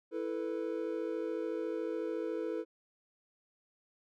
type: chord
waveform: triangle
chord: E suspended fourth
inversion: none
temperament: equal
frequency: 329.6 / 440 / 493.9 Hz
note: E4 / A4 / B4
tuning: 0 / 0 / 0 cents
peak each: -36 / -36 / -37 dBFS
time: 0.11-2.65 s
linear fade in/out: 50 ms
effects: none